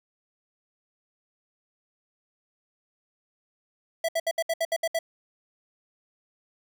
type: tone bursts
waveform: square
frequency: 659.3 Hz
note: E5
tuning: in tune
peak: -24 dBFS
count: 9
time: 4.04-4.99 s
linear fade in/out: 5 ms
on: 46 ms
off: 67 ms
effects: none